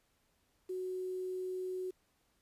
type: tone with quantisation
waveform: sine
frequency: 370 Hz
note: F#4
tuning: in tune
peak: -36 dBFS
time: 0.69-1.91 s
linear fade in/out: 10 ms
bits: 10
effects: pink hiss -75 dBFS RMS until 2.41 s + resampled to 32000 Hz